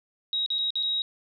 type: tone with dropouts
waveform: sine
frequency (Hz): 3808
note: A#7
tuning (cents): +36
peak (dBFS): -24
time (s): 0.33-1.02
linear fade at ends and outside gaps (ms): 1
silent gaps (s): 0.462-0.503 / 0.584-0.588 / 0.705-0.755 / 0.828-0.832
effects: none